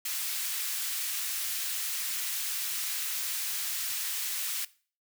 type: high-pass noise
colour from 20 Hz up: white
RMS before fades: -33 dBFS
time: 0.05-4.65 s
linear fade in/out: 5 ms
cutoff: 1700 Hz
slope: 12 dB/octave
effects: noise-tail reverb RT60 0.4 s tail -19 dB re dry